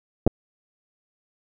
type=clicks; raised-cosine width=2 ms; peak=-5 dBFS; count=2; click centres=0.266 / 0.275 s; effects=none